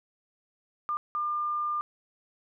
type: tone bursts at uneven times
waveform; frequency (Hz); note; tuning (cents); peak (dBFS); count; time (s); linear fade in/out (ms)
sine; 1200; D6; +37; -27; 2; 0.89-0.97 / 1.15-1.81; 0
effects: none